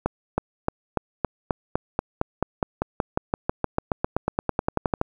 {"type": "accelerating click train", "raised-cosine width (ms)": 1, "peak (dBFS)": -7, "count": 30, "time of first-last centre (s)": [0.06, 5.014], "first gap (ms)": 320, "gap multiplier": 0.95, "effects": ["8-bit"]}